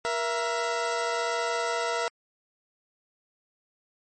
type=tone pair together; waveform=20% pulse; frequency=473.1 / 669 Hz; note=A#4 / E5; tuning=+26 / +25 cents; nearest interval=tritone; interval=599 cents; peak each=-24 dBFS; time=0.05-2.08 s; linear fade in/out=0 ms; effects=MP3 32 kbps